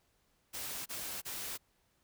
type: noise bursts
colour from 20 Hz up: white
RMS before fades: -41 dBFS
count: 3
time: 0.53-1.578 s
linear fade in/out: 20 ms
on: 330 ms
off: 29 ms
effects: pink hiss -74 dBFS RMS until 2.03 s